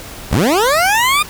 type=linear sweep; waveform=20% pulse; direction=up; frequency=43.55 to 1235 Hz; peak=-6 dBFS; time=0.31-1.23 s; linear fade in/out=10 ms; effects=pink hiss -32 dBFS RMS until 1.29 s